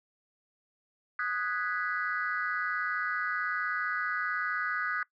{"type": "chord", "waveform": "sine", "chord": "G# minor seventh", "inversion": "second", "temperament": "equal", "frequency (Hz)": [1244.5, 1480, 1661.2, 1975.5], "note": ["D#6", "F#6", "G#6", "B6"], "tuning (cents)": [0, 0, 0, 0], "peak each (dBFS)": [-34, -32, -35, -38], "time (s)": [1.19, 5.03], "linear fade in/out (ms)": 2, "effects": ["noise-tail reverb RT60 0.1 s tail -21 dB re dry", "tanh soft clip ceiling -20 dBFS"]}